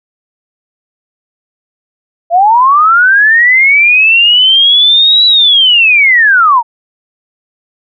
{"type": "linear two-way sweep", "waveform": "sine", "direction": "up then down", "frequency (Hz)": [659.3, 3951, 885], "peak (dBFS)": -3, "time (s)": [2.3, 6.63], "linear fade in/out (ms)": 50, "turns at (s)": 5.26, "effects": []}